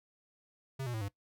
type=tone with pitch steps; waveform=square; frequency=134.2 / 121.65 / 110.27 / 99.96 Hz; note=C3 / B2 / A2 / G2; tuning=+44 / -26 / +4 / +34 cents; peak=-36 dBFS; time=0.79-1.086 s; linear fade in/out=10 ms; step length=74 ms; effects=noise-tail reverb RT60 0.1 s tail -19 dB re dry